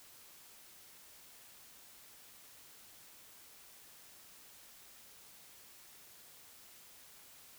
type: silence
effects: white hiss -58 dBFS RMS until 7.58 s